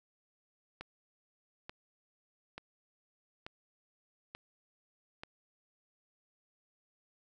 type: click train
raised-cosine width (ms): 0.3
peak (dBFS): -27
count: 6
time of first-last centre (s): 0.81-5.235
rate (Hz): 1.13
effects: none